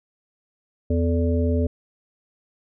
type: harmonic tone with a mistuned harmonic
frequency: 83.3 Hz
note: E2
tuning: 19 cents sharp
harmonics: 1 / 3 / 5 / 7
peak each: -20 / -24 / -27 / -30 dBFS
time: 0.9-1.67 s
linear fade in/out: 5 ms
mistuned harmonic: 5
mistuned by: +70 cents
effects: none